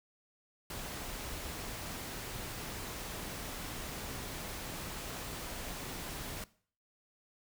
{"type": "noise", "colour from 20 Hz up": "pink", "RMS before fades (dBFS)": -42, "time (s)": [0.7, 6.44], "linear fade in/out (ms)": 2, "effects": ["noise-tail reverb RT60 0.5 s tail -20 dB re dry"]}